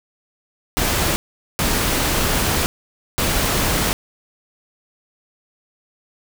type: noise bursts at uneven times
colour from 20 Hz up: pink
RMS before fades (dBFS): -19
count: 3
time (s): 0.77-1.16 / 1.59-2.66 / 3.18-3.93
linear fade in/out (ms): 0
effects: none